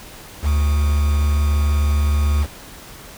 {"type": "tone with quantisation", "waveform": "triangle", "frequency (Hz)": 73.42, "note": "D2", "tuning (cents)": 0, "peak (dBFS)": -12, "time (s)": [0.42, 2.47], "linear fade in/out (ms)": 50, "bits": 5, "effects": ["pink hiss -39 dBFS RMS until 3.17 s"]}